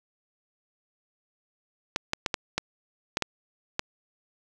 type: clicks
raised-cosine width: 0.2 ms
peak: -8 dBFS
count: 8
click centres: 1.961 / 2.134 / 2.262 / 2.342 / 2.58 / 3.171 / 3.223 / 3.794 s
effects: none